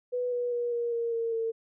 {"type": "tone with pitch steps", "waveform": "sine", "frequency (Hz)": [493.9, 486.8, 479.8, 473, 466.2, 459.5, 452.9], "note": ["B4", "B4", "A#4", "A#4", "A#4", "A#4", "A#4"], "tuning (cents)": [0, -25, 50, 25, 0, -25, -50], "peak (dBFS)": -27, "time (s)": [0.12, 1.52], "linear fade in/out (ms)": 20, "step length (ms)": 200, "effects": []}